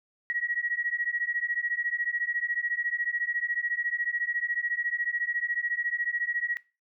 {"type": "beating tone pair", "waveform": "sine", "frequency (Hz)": [1903, 1917], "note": ["A#6", "A#6"], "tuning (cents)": [35, 48], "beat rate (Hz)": 14, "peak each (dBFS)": [-31, -30], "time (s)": [0.3, 6.57], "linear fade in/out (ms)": 0, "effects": ["noise-tail reverb RT60 0.3 s tail -21 dB re dry"]}